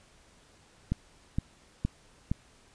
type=click train; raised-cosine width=5 ms; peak=-15 dBFS; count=4; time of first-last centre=0.92-2.315 s; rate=2.15 Hz; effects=pink hiss -60 dBFS RMS until 2.74 s + resampled to 22050 Hz